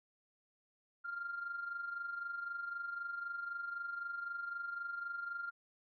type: tone with amplitude modulation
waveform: sine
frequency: 1395 Hz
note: F6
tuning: 2 cents flat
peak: -36 dBFS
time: 1.04-5.51 s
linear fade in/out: 20 ms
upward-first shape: sine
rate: 23.9 Hz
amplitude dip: 60%
effects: tanh soft clip ceiling -32 dBFS